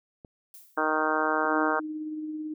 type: click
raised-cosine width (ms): 2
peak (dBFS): -32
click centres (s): 0.248
type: noise with exponential decay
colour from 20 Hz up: violet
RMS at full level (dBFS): -45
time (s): 0.54-0.98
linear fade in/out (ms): 0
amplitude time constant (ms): 94
type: harmonic tone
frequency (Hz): 155.56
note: D#3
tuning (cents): 0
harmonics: 2 / 3 / 4 / 5 / 6 / 7 / 8 / 9 / 10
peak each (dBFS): -32 / -32 / -32 / -32 / -32 / -32 / -32 / -32 / -32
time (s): 0.77-1.8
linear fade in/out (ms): 10
type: tone with tremolo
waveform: sine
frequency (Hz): 308.3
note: D#4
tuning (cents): -16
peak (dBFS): -30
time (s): 1.45-2.54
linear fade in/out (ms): 5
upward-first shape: triangle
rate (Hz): 18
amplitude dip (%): 35
effects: none